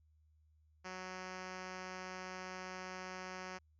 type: tone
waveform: 5% pulse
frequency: 185 Hz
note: F#3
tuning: in tune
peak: -33 dBFS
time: 0.84-3.59 s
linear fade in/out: 20 ms
effects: added 77 Hz sine -67 dBFS peak until 3.79 s + resampled to 16000 Hz